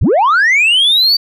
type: linear sweep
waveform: sine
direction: up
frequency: 37.46 to 4639 Hz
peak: -5 dBFS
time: 0.01-1.17 s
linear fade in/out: 10 ms
effects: tanh soft clip ceiling -6 dBFS